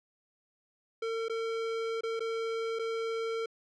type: tone with dropouts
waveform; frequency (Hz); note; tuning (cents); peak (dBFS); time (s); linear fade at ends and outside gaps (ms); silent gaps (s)
square; 453.1; A#4; -49; -32; 1.02-3.46; 5; 1.284-1.296 / 2.009-2.034 / 2.195-2.204 / 2.789-2.793
effects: low-pass 4000 Hz 12 dB/octave